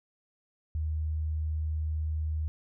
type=tone; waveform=sine; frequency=77.78 Hz; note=D#2; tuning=in tune; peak=-28 dBFS; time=0.75-2.48 s; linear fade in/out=0 ms; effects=none